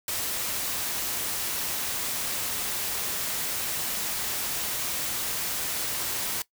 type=noise; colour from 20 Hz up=white; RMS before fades=-30 dBFS; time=0.08-6.42 s; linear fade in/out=2 ms; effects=noise-tail reverb RT60 0.1 s tail -19 dB re dry